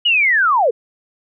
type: linear sweep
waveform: sine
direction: down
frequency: 2960 to 415.3 Hz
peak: -11 dBFS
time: 0.05-0.71 s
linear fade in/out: 10 ms
effects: none